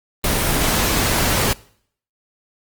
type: noise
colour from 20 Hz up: pink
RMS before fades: -18 dBFS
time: 0.24-1.53 s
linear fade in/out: 2 ms
effects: noise-tail reverb RT60 0.6 s tail -22 dB re dry + Opus 24 kbps